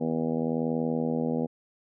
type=harmonic tone; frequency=80.9 Hz; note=E2; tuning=32 cents flat; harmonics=2 / 3 / 4 / 5 / 6 / 7 / 8 / 9 / 10; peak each=-33 / -28 / -37 / -37 / -32 / -39 / -42 / -43 / -43 dBFS; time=0-1.47 s; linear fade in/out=20 ms; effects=none